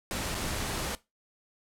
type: noise with dropouts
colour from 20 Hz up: pink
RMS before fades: -33 dBFS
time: 0.11-0.95 s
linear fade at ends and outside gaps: 0 ms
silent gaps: 0.345-0.35 s
effects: noise-tail reverb RT60 0.2 s tail -18 dB re dry + low-pass 12000 Hz 12 dB/octave